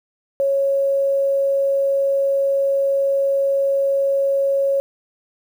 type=tone; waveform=sine; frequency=551 Hz; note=C#5; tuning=11 cents flat; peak=-15 dBFS; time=0.4-4.8 s; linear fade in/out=0 ms; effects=8-bit